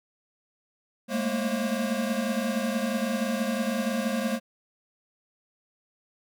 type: tone cluster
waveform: square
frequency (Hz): 207.2 / 222.6 / 233.3 / 536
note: G#3 / A3 / A#3 / C5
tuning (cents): -4 / +20 / +2 / +42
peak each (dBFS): -32 / -33 / -31 / -33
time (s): 1.08-4.4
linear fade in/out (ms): 50
effects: none